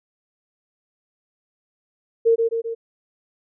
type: tone with echo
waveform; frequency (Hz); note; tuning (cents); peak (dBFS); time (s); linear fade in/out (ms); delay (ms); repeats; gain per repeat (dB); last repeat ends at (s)
sine; 458; A#4; -31; -12; 2.25-2.36; 20; 130; 3; -4; 2.75
effects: none